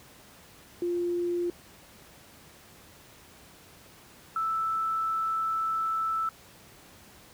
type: tone pair in turn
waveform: sine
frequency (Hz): 349.2 / 1318.4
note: F4 / E6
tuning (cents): 0 / 0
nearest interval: octave + major seventh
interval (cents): 2300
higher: second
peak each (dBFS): -26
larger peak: neither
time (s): 0.82-1.5 / 4.36-6.29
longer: second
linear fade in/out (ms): 2
effects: pink hiss -53 dBFS RMS until 7.33 s + high-pass 60 Hz 12 dB/octave